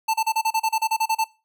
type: tone bursts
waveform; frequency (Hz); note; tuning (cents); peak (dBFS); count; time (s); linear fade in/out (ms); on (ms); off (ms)
square; 886; A5; +12; -19; 13; 0.08-1.243; 10; 59; 33
effects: noise-tail reverb RT60 0.3 s tail -21 dB re dry